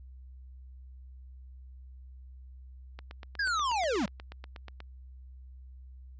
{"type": "click train", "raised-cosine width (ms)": 0.3, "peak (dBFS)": -28, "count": 16, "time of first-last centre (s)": [2.99, 4.804], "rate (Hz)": 8.27}
{"type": "linear sweep", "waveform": "square", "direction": "down", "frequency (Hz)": [1687, 171.4], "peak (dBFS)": -28, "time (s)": [3.39, 4.06], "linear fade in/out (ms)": 5}
{"effects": ["added 64 Hz sine -46 dBFS peak until 6.19 s", "resampled to 16000 Hz"]}